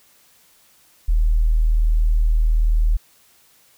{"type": "tone", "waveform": "sine", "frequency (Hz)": 39.41, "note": "D#1", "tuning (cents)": 23, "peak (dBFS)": -13, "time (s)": [1.08, 2.97], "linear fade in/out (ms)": 10, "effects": ["white hiss -55 dBFS RMS until 3.77 s"]}